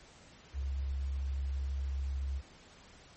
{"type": "tone", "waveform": "sine", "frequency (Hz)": 68, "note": "C#2", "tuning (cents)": -33, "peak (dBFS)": -32, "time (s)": [0.53, 2.42], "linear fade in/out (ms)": 50, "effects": ["pink hiss -57 dBFS RMS until 3.16 s", "MP3 32 kbps"]}